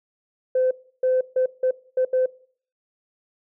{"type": "tone bursts at uneven times", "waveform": "sine", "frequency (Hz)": 513, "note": "C5", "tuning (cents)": -34, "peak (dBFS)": -16, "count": 6, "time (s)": [[0.55, 0.71], [1.03, 1.21], [1.36, 1.46], [1.63, 1.71], [1.97, 2.05], [2.13, 2.26]], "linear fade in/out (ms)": 5, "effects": ["noise-tail reverb RT60 0.5 s tail -20 dB re dry", "tanh soft clip ceiling -13 dBFS"]}